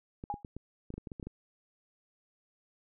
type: clicks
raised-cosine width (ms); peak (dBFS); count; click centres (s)
3; -28; 12; 0.239 / 0.341 / 0.448 / 0.566 / 0.904 / 0.94 / 0.98 / 1.072 / 1.118 / 1.198 / 1.228 / 1.27
type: tone with exponential decay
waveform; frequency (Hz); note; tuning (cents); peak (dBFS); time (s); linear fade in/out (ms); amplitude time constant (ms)
sine; 822; G#5; -18; -29; 0.3-0.43; 1; 28
effects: none